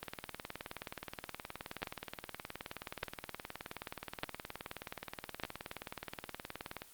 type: two click trains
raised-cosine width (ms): 0.3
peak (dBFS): -18 / -24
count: 4 / 130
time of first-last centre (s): 1.83-5.436 / 0.03-6.819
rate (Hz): 0.832 / 19
effects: white hiss -58 dBFS RMS until 6.93 s + Opus 24 kbps